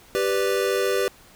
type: chord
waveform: square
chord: G major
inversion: none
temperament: equal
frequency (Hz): 392 / 493.9 / 587.3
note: G4 / B4 / D5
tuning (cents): 0 / 0 / 0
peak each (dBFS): -24 / -25 / -30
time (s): 0.15-1.08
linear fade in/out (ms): 0
effects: pink hiss -51 dBFS RMS until 1.35 s